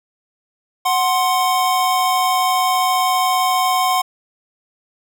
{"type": "tone pair together", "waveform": "square", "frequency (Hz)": [742.8, 1052], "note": ["F#5", "C6"], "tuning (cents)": [7, 9], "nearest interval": "tritone", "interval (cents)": 602, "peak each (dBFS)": -18, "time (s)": [0.85, 4.02], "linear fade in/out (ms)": 10, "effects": []}